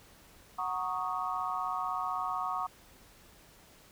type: chord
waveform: sine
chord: D# minor seventh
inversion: first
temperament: equal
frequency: 740 / 932.3 / 1108.7 / 1244.5 Hz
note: F#5 / A#5 / C#6 / D#6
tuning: 0 / 0 / 0 / 0 cents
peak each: -37 / -39 / -35 / -37 dBFS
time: 0.58-2.67 s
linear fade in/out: 10 ms
effects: pink hiss -58 dBFS RMS until 3.91 s